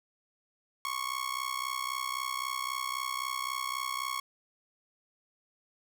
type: tone with amplitude modulation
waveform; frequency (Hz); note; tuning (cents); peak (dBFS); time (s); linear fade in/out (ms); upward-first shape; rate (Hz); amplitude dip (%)
sawtooth; 1100; C#6; -14; -25; 0.85-4.2; 0; sine; 63.8; 85
effects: none